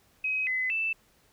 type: tone with pitch steps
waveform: sine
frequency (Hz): 2535 / 2026 / 2647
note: D#7 / B6 / E7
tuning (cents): +32 / +44 / +7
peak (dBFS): -26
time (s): 0.24-0.93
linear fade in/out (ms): 5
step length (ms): 230
effects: pink hiss -64 dBFS RMS until 1.32 s